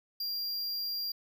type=tone; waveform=square; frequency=4768 Hz; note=D8; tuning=25 cents sharp; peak=-33 dBFS; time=0.2-1.12 s; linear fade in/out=5 ms; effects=none